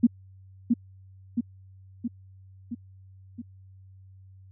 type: tone with echo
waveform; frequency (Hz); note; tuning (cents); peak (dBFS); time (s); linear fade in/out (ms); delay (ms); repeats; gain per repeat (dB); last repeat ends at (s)
sine; 236.3; A#3; +24; -13; 0.03-0.07; 10; 670; 5; -4; 3.42
effects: added 95 Hz sine -48 dBFS peak until 4.51 s